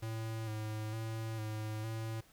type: tone with vibrato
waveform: square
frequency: 110 Hz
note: A2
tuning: in tune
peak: -38 dBFS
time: 0.02-2.21 s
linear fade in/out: 10 ms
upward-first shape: square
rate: 1.1 Hz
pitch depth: 29 cents each way
effects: pink hiss -64 dBFS RMS until 2.32 s